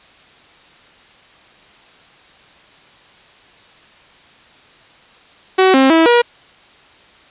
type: tone with pitch steps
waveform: sawtooth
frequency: 376.9 / 266.4 / 325.7 / 478.7 Hz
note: F#4 / C4 / E4 / A#4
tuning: +32 / +31 / -21 / +46 cents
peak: -4 dBFS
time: 5.58-6.22 s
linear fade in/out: 10 ms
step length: 160 ms
effects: white hiss -46 dBFS RMS until 7.3 s + resampled to 8000 Hz